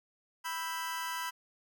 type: chord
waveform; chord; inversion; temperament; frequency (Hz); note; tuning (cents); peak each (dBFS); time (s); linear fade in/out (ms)
sawtooth; E minor; second; just; 988.9 / 1318.5 / 1582.2; B5 / E6 / G6; +2 / 0 / +16; -33 / -38 / -38; 0.44-1.31; 20
effects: none